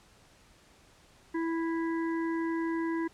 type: harmonic tone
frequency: 329.6 Hz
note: E4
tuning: in tune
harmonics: 1 / 3 / 5 / 6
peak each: -29 / -39 / -43 / -45 dBFS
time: 1.34-3.08 s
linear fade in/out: 10 ms
effects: pink hiss -60 dBFS RMS until 3.13 s + low-pass 9000 Hz 12 dB/octave